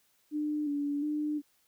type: tone with vibrato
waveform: sine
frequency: 293.7 Hz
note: D4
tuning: in tune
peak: -29 dBFS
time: 0.31-1.42 s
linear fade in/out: 50 ms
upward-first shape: square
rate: 1.4 Hz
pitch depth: 36 cents each way
effects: white hiss -70 dBFS RMS until 1.67 s